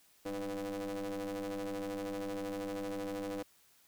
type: ring-modulated tone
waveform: 40% pulse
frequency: 98.4 Hz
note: G2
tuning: 7 cents sharp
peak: -33 dBFS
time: 0.25-3.43 s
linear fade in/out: 10 ms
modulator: 400 Hz
effects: white hiss -66 dBFS RMS until 3.87 s